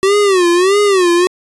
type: tone with vibrato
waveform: square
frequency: 377.2 Hz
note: F#4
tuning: 33 cents sharp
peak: -9 dBFS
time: 0.03-1.27 s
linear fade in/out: 0 ms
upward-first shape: sine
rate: 1.6 Hz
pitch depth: 160 cents each way
effects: resampled to 24000 Hz